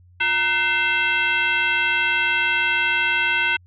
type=tone with frequency modulation; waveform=sine; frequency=2093 Hz; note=C7; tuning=in tune; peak=-17 dBFS; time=0.2-3.57 s; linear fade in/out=10 ms; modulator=580 Hz; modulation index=1.6; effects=added 89 Hz sine -48 dBFS peak until 3.66 s